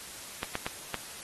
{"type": "clicks", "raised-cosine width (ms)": 0.3, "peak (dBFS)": -15, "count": 4, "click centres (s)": [0.431, 0.554, 0.665, 0.943], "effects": ["white hiss -44 dBFS RMS until 1.23 s", "AAC 32 kbps"]}